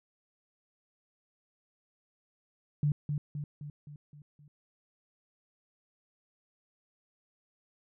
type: tone with echo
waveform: sine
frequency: 146.83 Hz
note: D3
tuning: in tune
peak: -24 dBFS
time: 2.83-2.92 s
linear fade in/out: 2 ms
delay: 260 ms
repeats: 6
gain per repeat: -5 dB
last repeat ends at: 4.48 s
effects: none